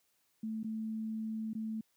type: tone with dropouts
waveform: sine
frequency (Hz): 220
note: A3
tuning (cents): 0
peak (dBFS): -35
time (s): 0.43-1.81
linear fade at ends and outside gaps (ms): 5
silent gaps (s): 0.632-0.643 / 1.533-1.55
effects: white hiss -75 dBFS RMS until 1.96 s + high-pass 60 Hz 12 dB/octave